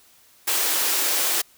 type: high-pass noise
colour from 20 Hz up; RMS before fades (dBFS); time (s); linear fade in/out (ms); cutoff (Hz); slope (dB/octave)
white; -22; 0.47-1.42; 10; 290; 48
effects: white hiss -55 dBFS RMS until 1.57 s